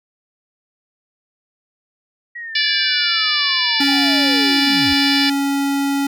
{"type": "linear sweep", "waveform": "sine", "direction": "down", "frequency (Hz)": [1920, 58.27], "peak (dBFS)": -27, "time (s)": [2.35, 4.94], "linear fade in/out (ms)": 10}
{"type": "harmonic tone", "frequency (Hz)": 583, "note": "D5", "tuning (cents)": -13, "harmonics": [3, 4, 5, 6, 7, 8, 9], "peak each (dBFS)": [-23, -23, -23, -23, -23, -23, -23], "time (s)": [2.55, 5.3], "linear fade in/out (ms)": 5}
{"type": "tone", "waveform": "square", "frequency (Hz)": 278.9, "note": "C#4", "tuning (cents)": 11, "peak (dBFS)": -17, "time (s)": [3.8, 6.07], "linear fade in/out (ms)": 5}
{"effects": []}